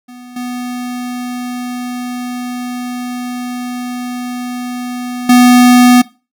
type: tone with level steps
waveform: square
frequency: 246.9 Hz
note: B3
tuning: in tune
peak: -32 / -20 / -4 dBFS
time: 0.08-6.02 s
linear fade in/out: 10 ms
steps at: 0.36 / 5.29 s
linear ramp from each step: 5 ms
effects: noise-tail reverb RT60 0.3 s tail -20 dB re dry